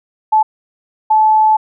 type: tone bursts at uneven times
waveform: sine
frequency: 867 Hz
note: A5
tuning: 26 cents flat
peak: -7 dBFS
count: 2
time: 0.32-0.43 / 1.1-1.57 s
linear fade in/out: 10 ms
effects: none